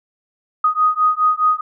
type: beating tone pair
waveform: sine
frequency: 1244.5 / 1249.3 Hz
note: D#6 / D#6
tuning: 0 / +7 cents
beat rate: 4.8 Hz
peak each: -16 dBFS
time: 0.64-1.61 s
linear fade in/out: 5 ms
effects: none